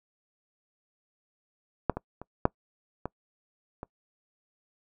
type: clicks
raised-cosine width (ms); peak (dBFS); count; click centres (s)
1; -8 / -18 / -26 / -6 / -18 / -23; 6; 1.897 / 1.97 / 2.216 / 2.454 / 3.056 / 3.831
effects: noise-tail reverb RT60 0.1 s tail -24 dB re dry